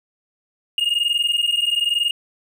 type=tone pair together; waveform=triangle; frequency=2836 / 2857 Hz; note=F7 / F7; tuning=+26 / +39 cents; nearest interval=unison; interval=13 cents; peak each=-18 dBFS; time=0.78-2.11 s; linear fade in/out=2 ms; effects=tanh soft clip ceiling -9 dBFS